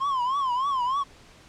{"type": "tone with vibrato", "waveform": "triangle", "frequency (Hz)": 1050, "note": "C6", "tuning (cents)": 6, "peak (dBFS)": -21, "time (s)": [0, 1.04], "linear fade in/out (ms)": 20, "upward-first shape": "triangle", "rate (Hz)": 3.3, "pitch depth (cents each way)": 170, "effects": ["pink hiss -52 dBFS RMS until 1.48 s", "low-pass 7000 Hz 12 dB/octave"]}